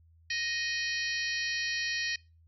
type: harmonic tone with a mistuned harmonic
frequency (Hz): 622.3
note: D#5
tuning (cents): 0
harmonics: 3 / 4 / 5 / 6 / 7 / 8 / 9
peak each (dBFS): -34 / -36 / -42 / -43 / -37 / -43 / -41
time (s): 0.3-2.16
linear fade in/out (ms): 5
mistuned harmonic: 6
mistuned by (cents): +87
effects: noise-tail reverb RT60 0.3 s tail -24 dB re dry + added 82 Hz sine -58 dBFS peak until 2.47 s